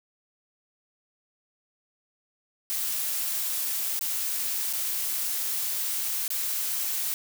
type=noise with dropouts; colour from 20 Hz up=blue; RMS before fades=-29 dBFS; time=2.7-7.14 s; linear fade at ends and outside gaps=0 ms; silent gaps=3.992-4.011 / 4.728-4.735 / 6.279-6.304 s; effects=none